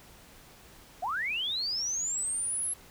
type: linear sweep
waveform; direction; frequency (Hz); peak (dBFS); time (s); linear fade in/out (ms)
sine; up; 639 to 11175; -29; 1.02-2.74; 10
effects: pink hiss -54 dBFS RMS until 2.9 s